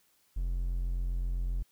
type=tone; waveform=triangle; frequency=43.83 Hz; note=F1; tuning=7 cents sharp; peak=-27 dBFS; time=0.36-1.63 s; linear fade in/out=10 ms; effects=white hiss -69 dBFS RMS until 1.71 s